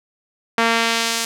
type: tone with band-pass filter sweep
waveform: sawtooth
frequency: 229.3 Hz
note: A#3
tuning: 28 cents flat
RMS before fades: -19 dBFS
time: 0.58-1.25 s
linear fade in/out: 2 ms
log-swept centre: 1600 to 7100 Hz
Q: 0.75
effects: none